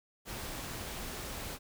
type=noise; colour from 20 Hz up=pink; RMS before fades=-41 dBFS; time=0.25-1.59 s; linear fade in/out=50 ms; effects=none

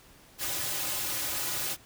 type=noise with comb filter; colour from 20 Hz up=white; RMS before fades=-32 dBFS; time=0.38-1.77 s; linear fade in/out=50 ms; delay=4.4 ms; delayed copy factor=-1; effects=pink hiss -56 dBFS RMS until 1.85 s

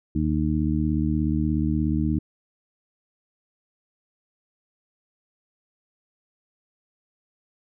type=harmonic tone; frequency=76.8 Hz; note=D#2; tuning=22 cents flat; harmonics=1 / 2 / 3 / 4; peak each=-26 / -26 / -26 / -26 dBFS; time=0.15-2.19 s; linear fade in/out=5 ms; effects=none

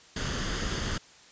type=noise with comb filter; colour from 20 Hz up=pink; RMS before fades=-31 dBFS; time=0.16-0.98 s; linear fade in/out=5 ms; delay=0.62 ms; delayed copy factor=+0.5; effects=white hiss -54 dBFS RMS until 1.31 s + resampled to 16000 Hz

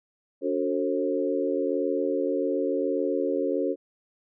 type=tone cluster; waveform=sine; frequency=286.2 / 367.9 / 448.9 / 536 Hz; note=D4 / F#4 / A4 / C5; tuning=-45 / -10 / +35 / +42 cents; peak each=-29 dBFS; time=0.41-3.76 s; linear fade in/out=50 ms; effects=none

